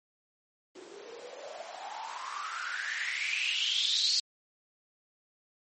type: noise with band-pass filter sweep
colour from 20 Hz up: blue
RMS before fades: -34 dBFS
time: 0.75-4.2 s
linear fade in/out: 5 ms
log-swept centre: 340 to 4600 Hz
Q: 8.9
effects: MP3 32 kbps